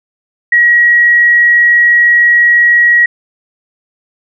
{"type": "tone", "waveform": "sine", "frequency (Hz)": 1907, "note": "A#6", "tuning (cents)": 39, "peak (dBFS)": -4, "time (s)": [0.52, 3.06], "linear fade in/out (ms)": 5, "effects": []}